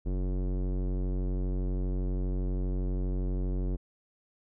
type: tone with low-pass filter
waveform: square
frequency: 46.25 Hz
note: F#1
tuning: in tune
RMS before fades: -30 dBFS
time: 0.05-3.77 s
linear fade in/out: 20 ms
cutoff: 380 Hz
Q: 1.4
effects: none